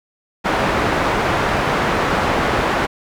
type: low-pass noise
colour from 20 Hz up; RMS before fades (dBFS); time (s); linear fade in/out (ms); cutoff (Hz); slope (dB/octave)
white; -18; 0.44-2.87; 20; 1300; 12
effects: none